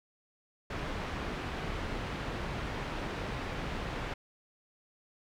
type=low-pass noise; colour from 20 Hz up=pink; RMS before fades=-37 dBFS; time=0.7-4.14 s; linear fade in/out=5 ms; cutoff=2700 Hz; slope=12 dB/octave; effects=none